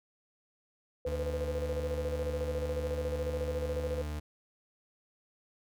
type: tone with tremolo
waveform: sine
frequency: 502 Hz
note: B4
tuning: 28 cents sharp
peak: -31 dBFS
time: 1.05-4.02 s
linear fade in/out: 2 ms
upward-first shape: square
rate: 14 Hz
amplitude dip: 60%
type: tone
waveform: 40% pulse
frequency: 75.3 Hz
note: D2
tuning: 44 cents sharp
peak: -34 dBFS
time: 1.06-4.2 s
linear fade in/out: 10 ms
effects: none